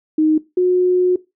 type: tone pair in turn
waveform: sine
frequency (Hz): 311.1 / 363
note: D#4 / F#4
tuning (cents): 0 / -33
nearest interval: minor third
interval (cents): 267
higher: second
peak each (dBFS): -11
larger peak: neither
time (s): 0.18-0.38 / 0.57-1.16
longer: second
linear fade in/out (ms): 5
effects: noise-tail reverb RT60 0.2 s tail -17 dB re dry